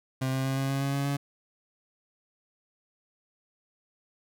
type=tone with pitch steps; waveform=30% pulse; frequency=131.3 / 132.67 / 134.06 / 135.46 / 136.88 / 138.31 / 139.75 / 141.21 Hz; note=C3 / C3 / C3 / C#3 / C#3 / C#3 / C#3 / C#3; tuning=+6 / +24 / +42 / -40 / -22 / -4 / +14 / +32 cents; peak=-24 dBFS; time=0.21-1.17 s; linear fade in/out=10 ms; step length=120 ms; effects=none